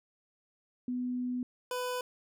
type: tone pair in turn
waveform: sine / 25% pulse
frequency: 248.7 / 498.8 Hz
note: B3 / B4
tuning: +12 / +17 cents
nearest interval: octave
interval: 1205 cents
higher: second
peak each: -31 / -29 dBFS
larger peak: second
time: 0.88-1.43 / 1.71-2.01 s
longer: first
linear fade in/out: 2 ms
effects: none